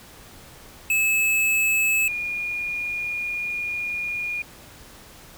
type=tone pair in turn; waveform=square / sine; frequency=2600 / 2432 Hz; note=E7 / D#7; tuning=-24 / -40 cents; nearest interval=minor second; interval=116 cents; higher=first; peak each=-19 / -25 dBFS; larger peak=first; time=0.9-2.08 / 2.08-4.42 s; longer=second; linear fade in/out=2 ms; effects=pink hiss -46 dBFS RMS until 5.37 s